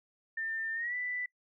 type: tone with pitch glide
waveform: sine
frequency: 1797 to 1982.4 Hz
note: A6 to B6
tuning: +36 to +6 cents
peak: -33 dBFS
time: 0.37-1.26 s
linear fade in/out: 5 ms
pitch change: +170 cents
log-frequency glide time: 0.74-0.95 s
effects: noise-tail reverb RT60 0.1 s tail -23 dB re dry